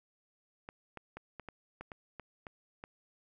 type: clicks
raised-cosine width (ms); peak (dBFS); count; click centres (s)
0.5; -29; 10; 0.689 / 0.973 / 1.17 / 1.397 / 1.487 / 1.81 / 1.918 / 2.197 / 2.468 / 2.839
effects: none